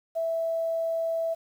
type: tone with quantisation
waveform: sine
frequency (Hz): 658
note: E5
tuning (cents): -3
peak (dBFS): -25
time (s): 0.15-1.35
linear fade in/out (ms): 20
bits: 9
effects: none